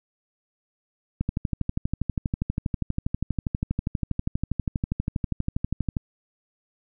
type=click train; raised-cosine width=5 ms; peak=-12 dBFS; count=60; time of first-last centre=1.21-5.968 s; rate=12.4 Hz; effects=none